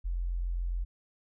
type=tone; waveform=sine; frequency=43.65 Hz; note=F1; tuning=in tune; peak=-29 dBFS; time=0.04-0.85 s; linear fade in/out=20 ms; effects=none